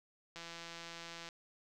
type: click train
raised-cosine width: 0.2 ms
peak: -30 dBFS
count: 157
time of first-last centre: 0.36-1.289 s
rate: 168 Hz
effects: none